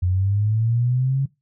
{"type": "linear sweep", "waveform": "sine", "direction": "up", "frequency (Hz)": [88, 138.4], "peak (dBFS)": -17, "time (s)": [0.02, 1.26], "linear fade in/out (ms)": 10, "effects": ["noise-tail reverb RT60 0.2 s tail -19 dB re dry"]}